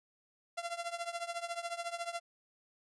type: tone with tremolo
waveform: sawtooth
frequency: 685 Hz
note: F5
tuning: 34 cents flat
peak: -30 dBFS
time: 0.57-2.2 s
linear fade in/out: 10 ms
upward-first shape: triangle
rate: 14 Hz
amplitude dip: 90%
effects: resampled to 24000 Hz